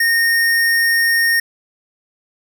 square tone, 1844 Hz, A#6, 19 cents flat, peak -13 dBFS, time 0-1.4 s, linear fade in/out 5 ms, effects none

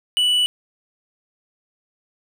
triangle tone with tanh clipping, 2960 Hz, F#7, in tune, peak -16 dBFS, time 0.17-0.46 s, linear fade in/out 0 ms, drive 9 dB, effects none

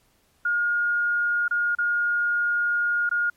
sine tone with dropouts, 1426 Hz, F6, 36 cents sharp, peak -20 dBFS, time 0.45-3.3 s, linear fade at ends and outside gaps 5 ms, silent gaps 1.481-1.509 / 1.751-1.785 / 3.093-3.112 s, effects pink hiss -64 dBFS RMS until 3.36 s + MP3 64 kbps

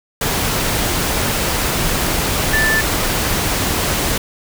sine tone in noise, 1760 Hz, A6, in tune, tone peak -14 dBFS, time 2.53-2.81 s, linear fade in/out 5 ms, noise pink, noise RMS -18 dBFS, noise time 0.21-4.18 s, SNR +1 dB, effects none

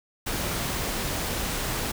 pink noise, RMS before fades -29 dBFS, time 0.26-1.92 s, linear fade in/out 10 ms, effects none

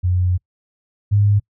sine tone pair in turn, 90.4 / 102.47 Hz, F#2 / G#2, -40 / -23 cents, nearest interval major second, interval 217 cents, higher second, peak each -14 / -11 dBFS, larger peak second, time 0.03-0.38 / 1.11-1.4 s, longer first, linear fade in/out 20 ms, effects noise-tail reverb RT60 0.1 s tail -26 dB re dry

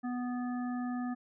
harmonic tone, 246.9 Hz, B3, in tune, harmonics 1 / 3 / 5 / 7, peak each -33 / -43 / -47 / -50 dBFS, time 0.03-1.15 s, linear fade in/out 20 ms, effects none

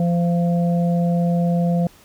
harmonic tone, 172.4 Hz, F3, 22 cents flat, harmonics 1 / 3 / 4, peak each -16 / -26 / -28 dBFS, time 0-1.87 s, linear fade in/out 2 ms, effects pink hiss -50 dBFS RMS until 2.04 s

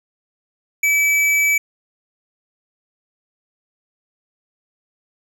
sine tone with hard clipping, 2300 Hz, D7, 37 cents flat, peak -15 dBFS, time 0.83-1.58 s, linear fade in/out 5 ms, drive 14 dB, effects none

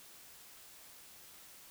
silence, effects white hiss -56 dBFS RMS until 1.7 s

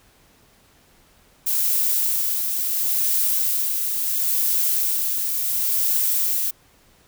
violet noise with tremolo, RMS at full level -20 dBFS, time 1.46-6.51 s, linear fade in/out 10 ms, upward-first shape sine, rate 0.72 Hz, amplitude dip 35%, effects pink hiss -56 dBFS RMS until 7.07 s

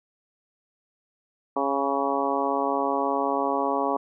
harmonic tone with a mistuned harmonic, 138.59 Hz, C#3, in tune, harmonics 2 / 3 / 4 / 5 / 6 / 7 / 8, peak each -30 / -30 / -30 / -30 / -30 / -30 / -30 dBFS, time 1.56-3.97 s, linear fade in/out 5 ms, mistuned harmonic 8, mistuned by +23 cents, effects none

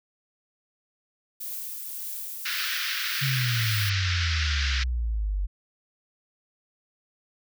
violet noise with tremolo, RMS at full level -34 dBFS, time 1.4-3.9 s, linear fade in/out 10 ms, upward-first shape triangle, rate 1.8 Hz, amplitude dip 30%
pink band-pass noise, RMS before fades -30 dBFS, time 2.45-4.84 s, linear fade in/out 10 ms, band 1400 to 5600 Hz, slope 48 dB/octave
sine exponential sweep, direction down, 138.59 to 46.41 Hz, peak -24 dBFS, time 3.21-5.47 s, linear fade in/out 20 ms
effects none

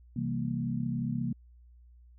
sine chord, C dominant seventh, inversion none, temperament equal, 130.81 / 164.81 / 196 / 233.1 Hz, C3 / E3 / G3 / Bb3, 0 / 0 / 0 / 0 cents, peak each -34 / -36 / -38 / -33 dBFS, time 0.16-1.33 s, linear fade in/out 5 ms, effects added 60 Hz sine -53 dBFS peak until 2.18 s

